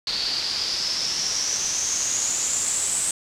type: noise with low-pass filter sweep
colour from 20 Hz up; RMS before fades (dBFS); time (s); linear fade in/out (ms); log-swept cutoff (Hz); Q
white; -25; 0.07-3.11; 2; 4400 to 8100; 9.1
effects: none